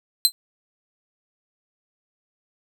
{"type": "tone with exponential decay", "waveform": "sawtooth", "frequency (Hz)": 4092, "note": "C8", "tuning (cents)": -39, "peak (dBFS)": -6, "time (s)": [0.25, 0.32], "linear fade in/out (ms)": 0, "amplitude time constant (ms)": 15, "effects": []}